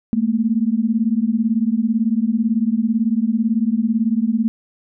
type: beating tone pair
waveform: sine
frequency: 215.8 / 233.8 Hz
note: A3 / A#3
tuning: -33 / +5 cents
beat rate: 18 Hz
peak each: -18 dBFS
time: 0.13-4.48 s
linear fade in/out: 0 ms
effects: none